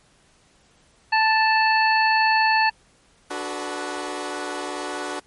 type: harmonic tone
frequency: 880 Hz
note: A5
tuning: in tune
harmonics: 1 / 2 / 3 / 5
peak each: -18 / -21 / -24 / -27 dBFS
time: 1.12-2.7 s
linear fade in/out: 10 ms
type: chord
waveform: 15% pulse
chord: B minor seventh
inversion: first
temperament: equal with one note detuned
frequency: 293.7 / 370 / 431.2 / 493.9 Hz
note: D4 / F#4 / A4 / B4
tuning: 0 / 0 / -35 / 0 cents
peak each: -26 / -25 / -30 / -29 dBFS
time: 3.3-5.2 s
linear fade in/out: 10 ms
effects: pink hiss -58 dBFS RMS until 5.26 s + MP3 48 kbps